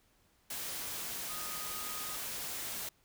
sine tone in noise, 1244.5 Hz, D#6, in tune, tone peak -47 dBFS, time 1.29-2.16 s, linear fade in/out 5 ms, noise white, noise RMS -40 dBFS, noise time 0.5-2.89 s, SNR -10 dB, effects pink hiss -70 dBFS RMS until 3.04 s

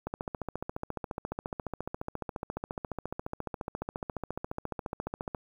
click train, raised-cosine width 1 ms, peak -20 dBFS, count 77, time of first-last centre 0.07-5.348 s, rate 14.4 Hz, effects 9-bit

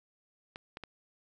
clicks, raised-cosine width 0.3 ms, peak -26 dBFS, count 3, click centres 0.559 / 0.771 / 0.837 s, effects none

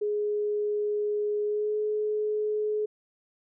sine tone with pitch glide, 417.4 to 424.5 Hz, G#4 to G#4, +9 to +38 cents, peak -25 dBFS, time 0.01-2.86 s, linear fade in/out 10 ms, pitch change +29 cents, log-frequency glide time 1.45-1.76 s, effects none

